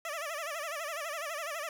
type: tone with vibrato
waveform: 15% pulse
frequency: 622.3 Hz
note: D#5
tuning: in tune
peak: -29 dBFS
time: 0.05-1.69 s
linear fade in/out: 2 ms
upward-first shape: sine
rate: 12 Hz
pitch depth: 150 cents each way
effects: none